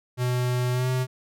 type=tone with pitch glide; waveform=square; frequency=124.4 to 128.12 Hz; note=B2 to C3; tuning=+13 to -36 cents; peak=-23 dBFS; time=0.17-1.07 s; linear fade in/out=50 ms; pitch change=+51 cents; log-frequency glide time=0.72-0.88 s; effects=none